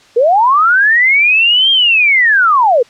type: linear two-way sweep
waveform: sine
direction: up then down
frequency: 443 to 3224 to 443 Hz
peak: -6 dBFS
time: 0.16-2.83 s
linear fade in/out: 10 ms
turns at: 1.71 s
effects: white hiss -44 dBFS RMS until 2.89 s + low-pass 5000 Hz 12 dB/octave